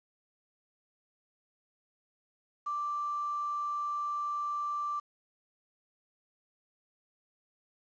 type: tone with quantisation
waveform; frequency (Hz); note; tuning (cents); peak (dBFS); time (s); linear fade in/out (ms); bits
sine; 1174.7; D6; 0; -31; 2.66-5; 10; 9
effects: resampled to 16000 Hz